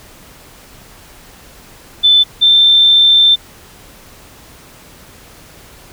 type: tone pair in turn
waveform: sine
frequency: 3520 / 3563 Hz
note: A7 / A7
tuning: 0 / +21 cents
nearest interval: unison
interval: 21 cents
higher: second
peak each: -5 dBFS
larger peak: neither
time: 2.03-2.24 / 2.41-3.36 s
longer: second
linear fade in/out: 20 ms
effects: pink hiss -40 dBFS RMS until 5.92 s